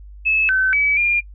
sine tone with pitch steps, 2601 / 1529 / 2286 / 2406 Hz, E7 / G6 / D7 / D7, -24 / -44 / -47 / +41 cents, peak -14 dBFS, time 0.25-1.21 s, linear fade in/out 20 ms, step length 240 ms, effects noise-tail reverb RT60 0.1 s tail -22 dB re dry + added 50 Hz sine -36 dBFS peak until 1.34 s

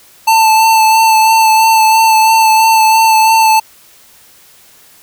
square tone with vibrato, 886 Hz, A5, 12 cents sharp, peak -6 dBFS, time 0.27-3.6 s, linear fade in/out 10 ms, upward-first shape sine, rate 3 Hz, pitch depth 20 cents each way, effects white hiss -43 dBFS RMS until 5.02 s

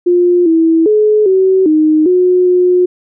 sine tone with pitch steps, 353.3 / 326.3 / 425.7 / 378.7 / 309.8 / 363.1 / 360.7 Hz, F4 / E4 / G#4 / F#4 / D#4 / F#4 / F#4, +20 / -18 / +43 / +40 / -7 / -33 / -44 cents, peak -6 dBFS, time 0.06-2.86 s, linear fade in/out 10 ms, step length 400 ms, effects none

